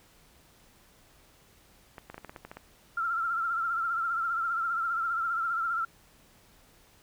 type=clicks; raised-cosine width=0.5 ms; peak=-27 dBFS; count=10; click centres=1.982 / 2.1 / 2.144 / 2.18 / 2.247 / 2.295 / 2.362 / 2.45 / 2.515 / 2.57 s
type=tone with vibrato; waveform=sine; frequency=1357 Hz; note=E6; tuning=50 cents sharp; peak=-27 dBFS; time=2.97-5.85 s; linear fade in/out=5 ms; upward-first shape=sine; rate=15 Hz; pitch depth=62 cents each way
effects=pink hiss -60 dBFS RMS until 7.02 s